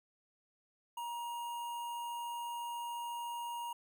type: tone with notch filter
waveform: square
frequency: 947 Hz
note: A#5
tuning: 27 cents sharp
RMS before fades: -41 dBFS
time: 0.97-3.73 s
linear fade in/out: 5 ms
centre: 4800 Hz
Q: 1.1
effects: none